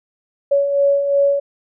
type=beating tone pair; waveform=sine; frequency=560 / 562.8 Hz; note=C#5 / C#5; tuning=+18 / +26 cents; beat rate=2.8 Hz; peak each=-22 / -13 dBFS; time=0.51-1.4 s; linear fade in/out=10 ms; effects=none